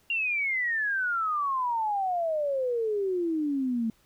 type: exponential sweep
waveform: sine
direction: down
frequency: 2794 to 220 Hz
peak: -25 dBFS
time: 0.1-3.9 s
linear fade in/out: 2 ms
effects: pink hiss -64 dBFS RMS until 4.05 s